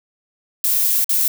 violet noise with dropouts, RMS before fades -17 dBFS, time 0.64-1.28 s, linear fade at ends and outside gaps 1 ms, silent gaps 1.044-1.093 s, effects none

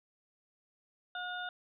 harmonic tone, 721 Hz, F#5, 45 cents flat, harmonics 1 / 2 / 4 / 5, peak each -42 / -39 / -52 / -45 dBFS, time 1.15-1.49 s, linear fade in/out 2 ms, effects none

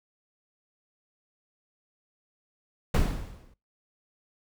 brown noise with exponential decay, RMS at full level -19 dBFS, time 2.94-3.54 s, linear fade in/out 5 ms, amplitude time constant 130 ms, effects noise-tail reverb RT60 0.3 s tail -24 dB re dry

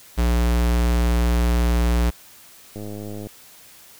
square tone, 59.3 Hz, A#1, 30 cents sharp, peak -17 dBFS, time 0.17-2.11 s, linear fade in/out 20 ms
click train, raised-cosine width 2 ms, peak -21 dBFS, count 54, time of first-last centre 2.76-3.27 s, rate 104 Hz
effects white hiss -47 dBFS RMS until 3.99 s

